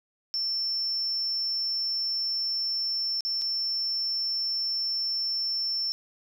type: tone with dropouts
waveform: sine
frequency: 5380 Hz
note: E8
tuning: 34 cents sharp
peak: -26 dBFS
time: 0.34-5.92 s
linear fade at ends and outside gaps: 0 ms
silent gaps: 3.207-3.25 / 3.414-3.419 s
effects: 9-bit